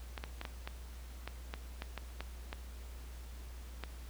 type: clicks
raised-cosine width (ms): 0.3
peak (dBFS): -24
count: 12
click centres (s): 0.178 / 0.239 / 0.414 / 0.452 / 0.675 / 1.276 / 1.539 / 1.821 / 1.977 / 2.206 / 2.529 / 3.837
effects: added 60 Hz sine -45 dBFS peak until 4.09 s + pink hiss -57 dBFS RMS until 4.09 s